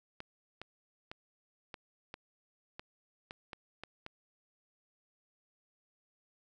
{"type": "clicks", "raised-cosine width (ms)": 0.3, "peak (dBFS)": -27, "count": 10, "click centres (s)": [0.204, 0.616, 1.115, 1.742, 2.141, 2.795, 3.309, 3.532, 3.836, 4.064], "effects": []}